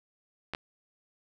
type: clicks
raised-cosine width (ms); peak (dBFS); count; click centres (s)
0.3; -18; 2; 0.536 / 0.549
effects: none